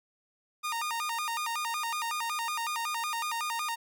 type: tone with vibrato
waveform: sawtooth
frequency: 1062 Hz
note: C6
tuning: 25 cents sharp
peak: -27 dBFS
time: 0.63-3.76 s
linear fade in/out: 20 ms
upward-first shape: square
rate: 5.4 Hz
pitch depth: 240 cents each way
effects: none